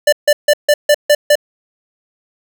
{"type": "tone bursts", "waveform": "square", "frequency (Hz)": 590, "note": "D5", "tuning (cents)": 8, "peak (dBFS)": -7, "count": 7, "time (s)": [0.07, 1.355], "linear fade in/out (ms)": 5, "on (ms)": 55, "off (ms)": 150, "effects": []}